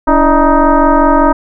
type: tone with frequency modulation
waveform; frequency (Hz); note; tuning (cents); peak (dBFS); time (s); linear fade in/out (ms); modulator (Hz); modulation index
sine; 329.6; E4; 0; -5; 0.07-1.33; 10; 307; 3
effects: none